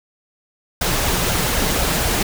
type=noise with flanger; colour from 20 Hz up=pink; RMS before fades=-19 dBFS; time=0.81-2.23 s; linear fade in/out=5 ms; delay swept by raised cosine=1.3 to 6.7 ms; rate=4 Hz; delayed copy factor=+0.55; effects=none

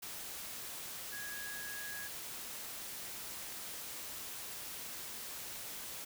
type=tone in noise; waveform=sine; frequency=1661 Hz; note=G#6; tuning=in tune; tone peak=-44 dBFS; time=1.12-2.08 s; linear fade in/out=10 ms; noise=white; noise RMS=-45 dBFS; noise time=0.02-6.05 s; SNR=-2 dB; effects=none

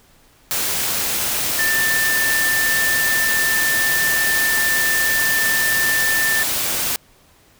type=tone in noise; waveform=sine; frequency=1780 Hz; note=A6; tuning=20 cents sharp; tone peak=-17 dBFS; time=1.59-6.43 s; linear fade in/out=0 ms; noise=white; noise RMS=-21 dBFS; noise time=0.51-6.96 s; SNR=+1 dB; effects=pink hiss -53 dBFS RMS until 7.59 s

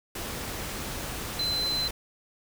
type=tone in noise; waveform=sine; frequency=4061 Hz; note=B7; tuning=48 cents sharp; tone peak=-26 dBFS; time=1.39-1.88 s; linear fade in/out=5 ms; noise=pink; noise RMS=-35 dBFS; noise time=0.15-1.91 s; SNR=+6 dB; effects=none

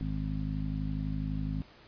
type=harmonic tone; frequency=52 Hz; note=G#1; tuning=3 cents sharp; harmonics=1 / 2 / 3 / 4 / 5; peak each=-35 / -40 / -35 / -41 / -38 dBFS; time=0.01-1.62 s; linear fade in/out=0 ms; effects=pink hiss -56 dBFS RMS until 1.87 s + resampled to 11025 Hz

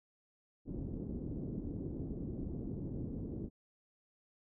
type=low-pass noise; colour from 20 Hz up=white; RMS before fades=-41 dBFS; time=0.65-3.5 s; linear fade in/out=50 ms; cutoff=320 Hz; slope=24 dB/octave; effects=none

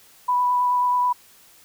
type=tone with vibrato; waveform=sine; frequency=987.8 Hz; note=B5; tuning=in tune; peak=-17 dBFS; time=0.28-1.13 s; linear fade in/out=10 ms; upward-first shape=sine; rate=9.3 Hz; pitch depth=11 cents each way; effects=white hiss -52 dBFS RMS until 1.64 s

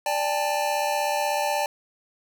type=chord; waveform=square; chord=D suspended fourth; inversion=none; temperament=equal with one note detuned; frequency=587.3 / 803.7 / 880 Hz; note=D5 / G5 / A5; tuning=0 / +43 / 0 cents; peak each=-28 dBFS; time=0.06-1.66 s; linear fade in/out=2 ms; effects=none

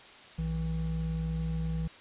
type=tone pair together; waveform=triangle; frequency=60.6 / 161.78 Hz; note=B1 / E3; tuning=-32 / -32 cents; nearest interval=octave + perfect fourth; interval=1700 cents; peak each=-32 / -29 dBFS; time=0.38-1.88 s; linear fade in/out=10 ms; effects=white hiss -51 dBFS RMS until 2 s + resampled to 8000 Hz

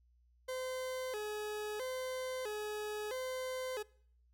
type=tone with vibrato; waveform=40% pulse; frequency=466.2 Hz; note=A#4; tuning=in tune; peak=-37 dBFS; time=0.48-3.83 s; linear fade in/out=10 ms; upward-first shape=square; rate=0.76 Hz; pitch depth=170 cents each way; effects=noise-tail reverb RT60 0.6 s tail -23 dB re dry + added 60 Hz sine -66 dBFS peak until 4.33 s

